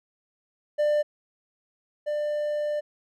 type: tone pair in turn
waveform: triangle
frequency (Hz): 595 / 595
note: D5 / D5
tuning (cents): +22 / +22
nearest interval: unison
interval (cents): 0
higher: neither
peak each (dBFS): -18 / -23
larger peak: first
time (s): 0.78-1.03 / 2.06-2.81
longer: second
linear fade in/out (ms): 20
effects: none